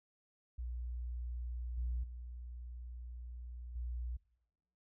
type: tone with level steps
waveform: sine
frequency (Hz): 60.4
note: B1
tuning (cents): -38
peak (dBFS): -38 / -33 / -44 / -37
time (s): 0.58-4.17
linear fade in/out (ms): 10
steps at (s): 1.77 / 2.03 / 3.75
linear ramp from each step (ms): 10
effects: noise-tail reverb RT60 0.9 s tail -24 dB re dry + tanh soft clip ceiling -31 dBFS